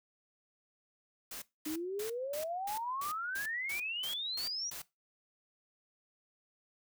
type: noise bursts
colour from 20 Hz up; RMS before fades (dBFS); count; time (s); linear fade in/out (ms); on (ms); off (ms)
white; -44; 11; 1.31-4.82; 5; 110; 230
type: exponential sweep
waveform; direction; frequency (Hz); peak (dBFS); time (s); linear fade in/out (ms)
sine; up; 297.5 to 5880; -35; 1.66-4.7; 5
effects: noise-tail reverb RT60 0.2 s tail -18 dB re dry